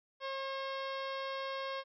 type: harmonic tone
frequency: 539 Hz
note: C#5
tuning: 49 cents flat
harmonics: 1 / 2 / 3 / 4 / 5 / 6 / 7 / 8 / 9 / 10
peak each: -40 / -41 / -47 / -49 / -53 / -50 / -53 / -55 / -57 / -57 dBFS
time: 0.2-1.84 s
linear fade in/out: 50 ms
effects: none